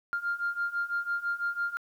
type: beating tone pair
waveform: sine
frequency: 1396.9 / 1402.9 Hz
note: F6 / F6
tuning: 0 / +7 cents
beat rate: 6 Hz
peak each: -32 / -30 dBFS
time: 0.13-1.77 s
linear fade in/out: 0 ms
effects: tanh soft clip ceiling -22 dBFS + 10-bit